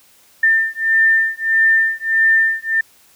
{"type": "beating tone pair", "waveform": "sine", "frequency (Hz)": [1795, 1796.6], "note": ["A6", "A6"], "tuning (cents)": [34, 36], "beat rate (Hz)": 1.6, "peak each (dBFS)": -15, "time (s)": [0.43, 2.81], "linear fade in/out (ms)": 5, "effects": ["white hiss -51 dBFS RMS until 3.15 s"]}